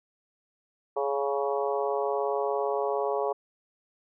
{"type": "harmonic tone with a mistuned harmonic", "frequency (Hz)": 139.8, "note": "C#3", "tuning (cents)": 15, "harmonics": [3, 4, 5, 6, 7, 8], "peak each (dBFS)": [-29, -31, -33, -35, -36, -37], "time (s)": [0.96, 3.33], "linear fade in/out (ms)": 10, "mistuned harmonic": 7, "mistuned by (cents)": -23, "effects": []}